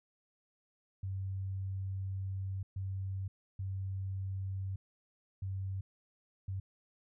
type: tone bursts at uneven times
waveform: sine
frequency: 96 Hz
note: G2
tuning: 36 cents flat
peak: -35 dBFS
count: 5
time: 1.03-2.63 / 2.76-3.28 / 3.59-4.76 / 5.42-5.81 / 6.48-6.6 s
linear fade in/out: 5 ms
effects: none